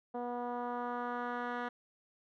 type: tone with low-pass filter sweep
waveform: 10% pulse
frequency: 242.9 Hz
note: B3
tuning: 29 cents flat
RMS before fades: -38 dBFS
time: 0.14-1.69 s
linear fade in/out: 10 ms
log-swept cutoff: 710 to 2000 Hz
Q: 1.5
effects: none